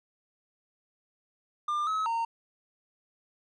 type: tone with pitch steps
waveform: triangle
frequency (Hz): 1199 / 1284 / 919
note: D6 / E6 / A#5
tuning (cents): +36 / -46 / -25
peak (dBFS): -25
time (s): 1.68-2.25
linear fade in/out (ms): 5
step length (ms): 190
effects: resampled to 22050 Hz